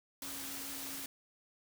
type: tone in noise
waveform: sine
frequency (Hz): 274.5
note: C#4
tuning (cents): -17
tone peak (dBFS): -51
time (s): 0.22-1.06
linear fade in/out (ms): 2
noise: white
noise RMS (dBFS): -43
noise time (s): 0.22-1.06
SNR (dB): -11
effects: none